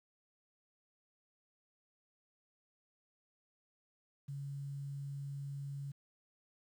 sine tone with quantisation, 140 Hz, C#3, 18 cents sharp, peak -40 dBFS, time 4.28-5.92 s, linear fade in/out 10 ms, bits 11, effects none

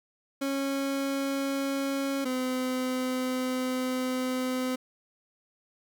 30% pulse tone pair in turn, 274.7 / 255.7 Hz, C#4 / C4, -16 / -40 cents, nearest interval minor second, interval 124 cents, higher first, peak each -25 dBFS, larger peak neither, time 0.41-2.25 / 2.25-4.76 s, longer second, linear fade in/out 10 ms, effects none

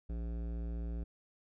sine tone with hard clipping, 57.5 Hz, A#1, 23 cents flat, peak -38 dBFS, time 0.09-1.04 s, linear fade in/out 10 ms, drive 15 dB, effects none

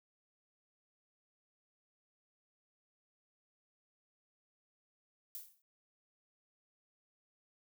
violet noise with exponential decay, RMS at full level -42 dBFS, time 5.35-5.62 s, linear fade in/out 1 ms, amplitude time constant 58 ms, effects none

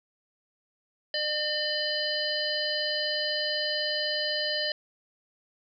harmonic tone with a mistuned harmonic, 604 Hz, D5, 48 cents sharp, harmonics 1 / 3 / 5 / 7 / 8, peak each -33 / -33 / -33 / -33 / -33 dBFS, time 1.14-4.72 s, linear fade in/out 2 ms, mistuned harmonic 7, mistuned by -36 cents, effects none

